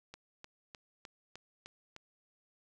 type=click train; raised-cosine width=0.2 ms; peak=-30 dBFS; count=7; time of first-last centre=0.14-1.964 s; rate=3.29 Hz; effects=none